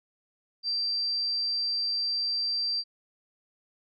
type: tone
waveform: sine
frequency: 4699 Hz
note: D8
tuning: in tune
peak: -26 dBFS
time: 0.63-2.84 s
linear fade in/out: 50 ms
effects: none

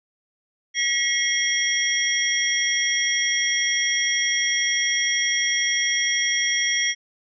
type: tone cluster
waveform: sine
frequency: 1919 / 2152 / 3269 / 5660 Hz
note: A#6 / C7 / G#7 / F8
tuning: +50 / +48 / -28 / +22 cents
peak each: -25 dBFS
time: 0.74-6.95 s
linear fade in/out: 50 ms
effects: none

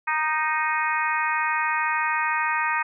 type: harmonic tone with a mistuned harmonic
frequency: 311.1 Hz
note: D#4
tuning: in tune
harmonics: 3 / 4 / 5 / 6 / 7 / 8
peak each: -26 / -28 / -29 / -28 / -32 / -31 dBFS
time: 0.07-2.83 s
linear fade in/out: 10 ms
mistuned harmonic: 4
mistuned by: -18 cents
effects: none

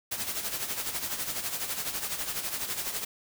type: noise with tremolo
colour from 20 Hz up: white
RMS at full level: -31 dBFS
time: 0.11-3.05 s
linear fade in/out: 10 ms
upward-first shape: sine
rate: 12 Hz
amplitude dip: 60%
effects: none

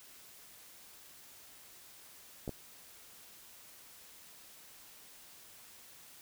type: clicks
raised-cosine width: 2 ms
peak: -25 dBFS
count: 2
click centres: 2.478 / 2.493 s
effects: white hiss -56 dBFS RMS until 6.21 s

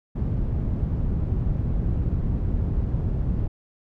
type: low-pass noise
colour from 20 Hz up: white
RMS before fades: -24 dBFS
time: 0.15-3.48 s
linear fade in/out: 10 ms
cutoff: 110 Hz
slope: 12 dB/octave
effects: none

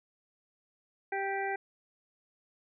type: harmonic tone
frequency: 392 Hz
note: G4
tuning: in tune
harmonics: 1 / 2 / 4 / 5 / 6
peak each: -36 / -34 / -39 / -39 / -44 dBFS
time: 1.12-1.56 s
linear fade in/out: 5 ms
effects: none

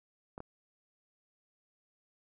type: clicks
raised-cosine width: 1 ms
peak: -29 dBFS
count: 2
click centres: 0.379 / 0.404 s
effects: none

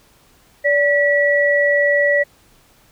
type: tone pair together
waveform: sine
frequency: 577 / 1940.8 Hz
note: D5 / B6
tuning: -31 / -31 cents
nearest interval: octave + major sixth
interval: 2100 cents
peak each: -15 dBFS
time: 0.64-2.24 s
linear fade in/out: 20 ms
effects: pink hiss -53 dBFS RMS until 2.91 s

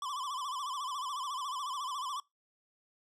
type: tone with vibrato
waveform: square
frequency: 1083 Hz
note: C#6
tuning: 41 cents flat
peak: -36 dBFS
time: 0.02-2.2 s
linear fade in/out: 2 ms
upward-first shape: sine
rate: 14 Hz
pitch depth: 140 cents each way
effects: noise-tail reverb RT60 0.2 s tail -24 dB re dry + low-pass 9000 Hz 12 dB/octave

